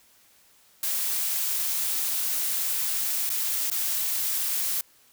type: noise with dropouts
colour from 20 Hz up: blue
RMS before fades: -27 dBFS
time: 0.83-4.81 s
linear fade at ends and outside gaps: 2 ms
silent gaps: 3.293-3.301 / 3.701-3.714 s
effects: white hiss -59 dBFS RMS until 5.12 s